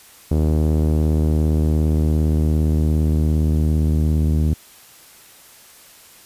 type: tone with low-pass filter sweep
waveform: sawtooth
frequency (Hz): 77.4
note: D#2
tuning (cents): -9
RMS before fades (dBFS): -17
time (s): 0.31-4.54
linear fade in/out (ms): 5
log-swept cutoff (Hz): 440 to 250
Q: 1
effects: white hiss -46 dBFS RMS until 6.25 s + resampled to 32000 Hz